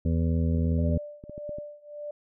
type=harmonic tone; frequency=82.41 Hz; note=E2; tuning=in tune; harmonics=1 / 2 / 3 / 5 / 6 / 7; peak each=-24 / -28 / -30 / -40 / -39 / -43 dBFS; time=0.05-0.98 s; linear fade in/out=5 ms
type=clicks; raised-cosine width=3 ms; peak=-28 dBFS; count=11; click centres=0.548 / 0.582 / 0.653 / 0.72 / 0.895 / 0.962 / 1.239 / 1.296 / 1.379 / 1.493 / 1.585 s
type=tone with tremolo; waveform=sine; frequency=590 Hz; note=D5; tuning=8 cents sharp; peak=-32 dBFS; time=0.78-2.11 s; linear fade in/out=5 ms; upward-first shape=triangle; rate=1.7 Hz; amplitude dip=95%
effects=none